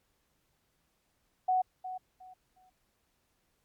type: tone with echo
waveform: sine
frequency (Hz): 742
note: F#5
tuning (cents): +5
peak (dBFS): -24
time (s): 1.48-1.62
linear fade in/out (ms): 10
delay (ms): 360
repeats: 3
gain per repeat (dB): -12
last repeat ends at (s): 2.7
effects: pink hiss -75 dBFS RMS until 3.64 s + MP3 96 kbps